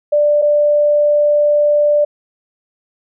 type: tone pair in turn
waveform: sine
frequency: 590 / 590 Hz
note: D5 / D5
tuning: +8 / +8 cents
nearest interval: unison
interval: 0 cents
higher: neither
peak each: -9 / -9 dBFS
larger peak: neither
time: 0.12-0.42 / 0.42-2.05 s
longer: second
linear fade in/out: 10 ms
effects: none